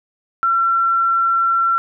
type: tone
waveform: sine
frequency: 1356 Hz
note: E6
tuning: 49 cents sharp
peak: -13 dBFS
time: 0.43-1.78 s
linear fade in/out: 0 ms
effects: none